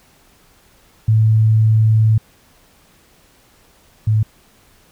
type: tone pair in turn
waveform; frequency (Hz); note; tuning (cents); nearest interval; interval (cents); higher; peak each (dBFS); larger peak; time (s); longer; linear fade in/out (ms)
sine; 109.9 / 108.32; A2 / A2; -2 / -27; unison; 25; first; -9 / -11; first; 1.08-2.18 / 4.07-4.23; first; 5
effects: pink hiss -52 dBFS RMS until 4.91 s